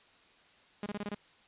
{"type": "tone bursts", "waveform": "sawtooth", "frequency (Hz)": 205.6, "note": "G#3", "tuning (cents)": -17, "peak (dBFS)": -31, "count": 6, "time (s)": [0.83, 1.147], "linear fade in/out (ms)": 2, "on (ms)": 32, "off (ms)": 25, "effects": ["white hiss -62 dBFS RMS until 1.47 s", "resampled to 8000 Hz"]}